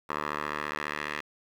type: tone with band-pass filter sweep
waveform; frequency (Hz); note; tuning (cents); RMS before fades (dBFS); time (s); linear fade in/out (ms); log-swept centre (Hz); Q
10% pulse; 74.6; D2; +28; -34; 0.09-1.21; 10; 1200 to 2000; 1.7
effects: 9-bit